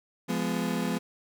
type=chord; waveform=35% pulse; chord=F diminished; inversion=none; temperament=just; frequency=174.61 / 209.5 / 251.4 Hz; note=F3 / Ab3 / Cb4; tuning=0 / +15 / +31 cents; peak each=-30 dBFS; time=0.28-0.99 s; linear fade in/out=20 ms; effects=none